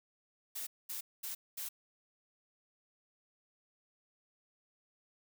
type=noise bursts; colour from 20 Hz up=blue; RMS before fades=-41 dBFS; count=4; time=0.55-1.69 s; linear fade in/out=10 ms; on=120 ms; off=220 ms; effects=none